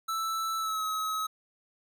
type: tone with pitch glide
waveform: square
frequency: 1320 to 1280.2 Hz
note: E6 to D#6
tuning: +2 to +49 cents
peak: -30 dBFS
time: 0.08-1.27 s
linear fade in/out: 10 ms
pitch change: -53 cents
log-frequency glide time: 0.58-0.83 s
effects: none